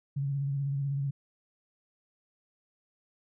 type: tone with vibrato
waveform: sine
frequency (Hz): 139.4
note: C#3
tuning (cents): +10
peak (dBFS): -28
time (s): 0.16-1.11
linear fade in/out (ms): 10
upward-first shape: square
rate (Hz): 16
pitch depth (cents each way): 31
effects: none